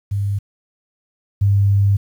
sine tone pair in turn, 100.3 / 99.93 Hz, G2 / G2, +40 / +34 cents, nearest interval unison, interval 6 cents, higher first, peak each -17 / -11 dBFS, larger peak second, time 0.11-0.39 / 1.41-1.97 s, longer second, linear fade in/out 10 ms, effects 8-bit

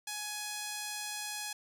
5% pulse tone, 838 Hz, G#5, 15 cents sharp, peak -25 dBFS, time 0.07-1.53 s, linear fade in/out 5 ms, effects none

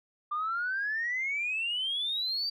sine exponential sweep, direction up, 1184 to 4699 Hz, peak -28 dBFS, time 0.31-2.5 s, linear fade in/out 10 ms, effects tanh soft clip ceiling -24 dBFS

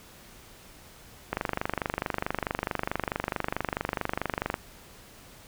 click train, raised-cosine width 0.5 ms, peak -12 dBFS, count 80, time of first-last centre 1.33-4.541 s, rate 24.6 Hz, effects pink hiss -51 dBFS RMS until 5.47 s

